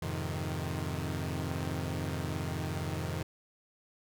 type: chord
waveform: sawtooth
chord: F minor seventh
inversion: none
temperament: equal with one note detuned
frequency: 87.31 / 104.79 / 130.81 / 155.56 Hz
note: F2 / Ab2 / C3 / Eb3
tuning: 0 / +16 / 0 / 0 cents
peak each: -33 / -38 / -35 / -34 dBFS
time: 0.02-3.23 s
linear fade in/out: 5 ms
effects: none